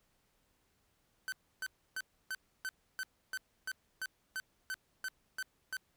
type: tone bursts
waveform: 45% pulse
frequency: 1530 Hz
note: G6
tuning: 42 cents flat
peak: -36 dBFS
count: 14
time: 1.28-5.768 s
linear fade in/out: 0 ms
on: 42 ms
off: 300 ms
effects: pink hiss -75 dBFS RMS until 5.96 s